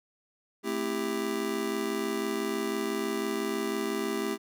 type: chord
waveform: square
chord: A minor seventh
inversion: none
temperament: just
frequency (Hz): 220 / 264 / 330 / 396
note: A3 / C4 / E4 / G4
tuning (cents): 0 / +16 / +2 / +18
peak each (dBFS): -36 / -38 / -36 / -33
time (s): 0.63-4.38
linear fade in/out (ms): 50
effects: none